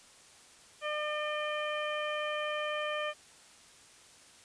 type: harmonic tone with a mistuned harmonic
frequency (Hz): 602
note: D5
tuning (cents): +43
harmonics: 1 / 2 / 3 / 4 / 5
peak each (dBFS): -35 / -38 / -40 / -41 / -42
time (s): 0.81-3.14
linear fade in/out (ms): 50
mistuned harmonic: 5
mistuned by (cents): +37
effects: white hiss -57 dBFS RMS until 4.44 s + resampled to 22050 Hz